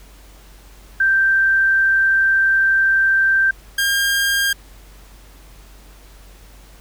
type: tone pair in turn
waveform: sine / sawtooth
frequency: 1568 / 1608.4 Hz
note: G6 / G6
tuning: 0 / +44 cents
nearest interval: unison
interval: 44 cents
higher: second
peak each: -12 dBFS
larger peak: neither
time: 1-3.51 / 3.78-4.53 s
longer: first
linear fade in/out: 5 ms
effects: added 48 Hz sine -42 dBFS peak until 6.8 s + pink hiss -48 dBFS RMS until 6.8 s